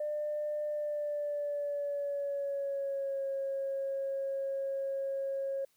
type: tone with pitch glide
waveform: sine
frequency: 598 to 545.2 Hz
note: D5 to C#5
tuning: +31 to -29 cents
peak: -31 dBFS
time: 0-5.65 s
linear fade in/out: 5 ms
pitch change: -160 cents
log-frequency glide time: 0.67-3.25 s
effects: tanh soft clip ceiling -27 dBFS + white hiss -72 dBFS RMS until 5.76 s